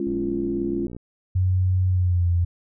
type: chord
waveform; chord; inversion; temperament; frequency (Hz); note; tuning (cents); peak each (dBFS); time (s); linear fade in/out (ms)
sine; Db major; second; equal with one note detuned; 207.7 / 277.2 / 343.8; Ab3 / Db4 / F4; 0 / 0 / -27; -29 / -28 / -25; 0-0.87; 2
type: click train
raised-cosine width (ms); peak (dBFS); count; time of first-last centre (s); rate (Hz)
3; -24; 55; 0.07-0.966; 60.3
type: tone with pitch glide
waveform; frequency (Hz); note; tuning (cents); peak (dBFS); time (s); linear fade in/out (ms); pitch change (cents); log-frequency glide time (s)
sine; 92.5 to 86.81; F#2 to F2; 0 to -10; -17; 1.35-2.45; 10; -110; 1.89-2.29
effects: none